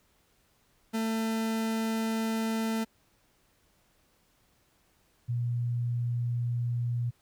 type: tone pair in turn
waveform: 40% pulse / sine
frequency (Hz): 223.1 / 120.04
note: A3 / B2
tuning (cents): +24 / -49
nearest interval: major seventh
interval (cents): 1073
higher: first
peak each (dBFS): -27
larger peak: neither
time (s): 0.93-2.85 / 5.28-7.11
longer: first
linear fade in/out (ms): 20
effects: pink hiss -68 dBFS RMS until 7.21 s